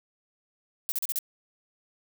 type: noise bursts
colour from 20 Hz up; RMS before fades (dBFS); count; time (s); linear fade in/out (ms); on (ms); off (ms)
violet; -29; 5; 0.89-1.188; 0; 30; 37
effects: none